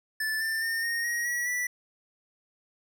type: tone with pitch steps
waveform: square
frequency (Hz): 1751 / 1784.7 / 1819 / 1854 / 1889.7 / 1926.1 / 1963.2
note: A6 / A6 / A#6 / A#6 / A#6 / B6 / B6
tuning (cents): -9 / +24 / -43 / -10 / +23 / -44 / -11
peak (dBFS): -28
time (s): 0.2-1.67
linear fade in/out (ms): 5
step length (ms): 210
effects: none